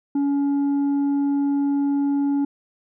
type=tone with tanh clipping; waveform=sine; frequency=282.1 Hz; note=C#4; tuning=30 cents sharp; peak=-19 dBFS; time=0.15-2.45 s; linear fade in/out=5 ms; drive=4 dB; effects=none